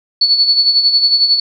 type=tone with tremolo; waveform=sine; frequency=4435 Hz; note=C#8; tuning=in tune; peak=-6 dBFS; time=0.21-1.4 s; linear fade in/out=5 ms; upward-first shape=sine; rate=11 Hz; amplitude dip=60%; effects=none